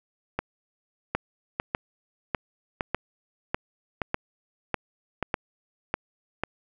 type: two click trains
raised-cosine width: 0.5 ms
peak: -11 / -9 dBFS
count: 6 / 9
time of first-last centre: 0.39-6.436 / 1.15-5.94 s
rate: 0.827 / 1.67 Hz
effects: none